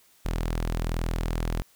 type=tone; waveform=sawtooth; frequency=41.16 Hz; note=E1; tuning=2 cents flat; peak=-22 dBFS; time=0.25-1.62 s; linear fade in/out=0 ms; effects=white hiss -60 dBFS RMS until 1.75 s